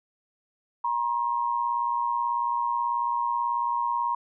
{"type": "tone pair together", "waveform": "sine", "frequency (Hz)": [952, 1070.3], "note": ["A#5", "C6"], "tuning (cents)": [36, 39], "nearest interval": "major second", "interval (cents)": 203, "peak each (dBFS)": [-25, -29], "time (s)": [0.84, 4.15], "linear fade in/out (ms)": 5, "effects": []}